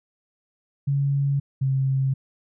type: tone pair in turn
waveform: sine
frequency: 140 / 134.09 Hz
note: C#3 / C3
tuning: +18 / +43 cents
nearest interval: minor second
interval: 75 cents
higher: first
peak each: -19 dBFS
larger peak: neither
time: 0.87-1.4 / 1.61-2.14 s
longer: neither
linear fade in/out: 10 ms
effects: none